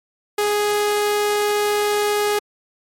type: tone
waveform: sawtooth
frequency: 415.3 Hz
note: G#4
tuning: in tune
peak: -13 dBFS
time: 0.38-2.39 s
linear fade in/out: 5 ms
effects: MP3 64 kbps